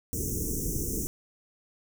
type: band-stop noise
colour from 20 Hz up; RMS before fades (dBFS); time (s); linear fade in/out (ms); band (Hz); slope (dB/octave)
pink; -31; 0.13-1.07; 0; 470 to 5700; 96
effects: none